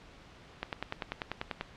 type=click train; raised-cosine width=0.3 ms; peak=-17 dBFS; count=11; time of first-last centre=0.63-1.61 s; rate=10.2 Hz; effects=pink hiss -54 dBFS RMS until 1.76 s + low-pass 4000 Hz 12 dB/octave